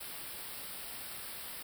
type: band-stop noise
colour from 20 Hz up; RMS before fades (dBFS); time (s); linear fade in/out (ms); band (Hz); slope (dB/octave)
white; -44; 0-1.63; 10; 5300 to 8100; 96
effects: none